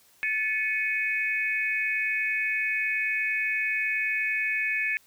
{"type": "tone cluster", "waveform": "sine", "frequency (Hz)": [1740, 2212, 2511], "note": ["A6", "C#7", "D#7"], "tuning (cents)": [-20, -4, 15], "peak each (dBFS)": -29, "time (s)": [0.23, 4.97], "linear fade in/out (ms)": 0, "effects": ["white hiss -60 dBFS RMS until 5.06 s"]}